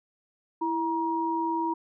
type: tone pair together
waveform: sine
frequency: 330 / 949.1 Hz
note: E4 / A#5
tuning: +2 / +31 cents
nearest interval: octave + tritone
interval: 1829 cents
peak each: -29 / -27 dBFS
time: 0.61-1.74 s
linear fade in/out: 10 ms
effects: none